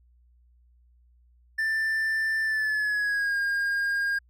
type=tone with pitch glide; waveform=triangle; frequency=1775 to 1618.3 Hz; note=A6 to G#6; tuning=+15 to -45 cents; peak=-22 dBFS; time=1.58-4.19 s; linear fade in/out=10 ms; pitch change=-160 cents; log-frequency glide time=2.43-3.37 s; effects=added 60 Hz sine -57 dBFS peak until 4.29 s